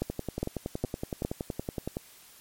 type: two click trains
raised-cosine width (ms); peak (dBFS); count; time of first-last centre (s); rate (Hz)
2; -18 / -15; 21 / 4; 0.1-1.969 / 0.02-1.25; 10.7 / 2.44
effects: white hiss -54 dBFS RMS until 2.4 s + MP3 64 kbps